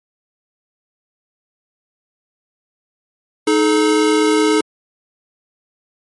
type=tone pair together; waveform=square; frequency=311.1 / 429.4 Hz; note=D#4 / A4; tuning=0 / -42 cents; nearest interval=tritone; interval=558 cents; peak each=-15 dBFS; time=3.47-4.61 s; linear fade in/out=5 ms; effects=MP3 48 kbps

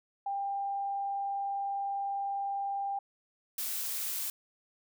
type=tone with vibrato; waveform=sine; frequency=795 Hz; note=G5; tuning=24 cents sharp; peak=-31 dBFS; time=0.26-2.99 s; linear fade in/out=5 ms; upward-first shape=triangle; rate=20 Hz; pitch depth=16 cents each way
type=noise; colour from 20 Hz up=blue; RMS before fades=-35 dBFS; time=3.58-4.3 s; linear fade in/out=2 ms
effects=none

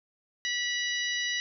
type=harmonic tone; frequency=976 Hz; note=B5; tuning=21 cents flat; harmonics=2 / 3 / 4 / 5 / 6; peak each=-31 / -34 / -35 / -41 / -38 dBFS; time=0.45-1.4 s; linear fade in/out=0 ms; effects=none

